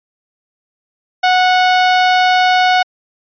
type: tone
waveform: sawtooth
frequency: 735 Hz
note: F#5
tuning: 12 cents flat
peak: -5 dBFS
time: 1.23-2.83 s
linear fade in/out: 10 ms
effects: resampled to 11025 Hz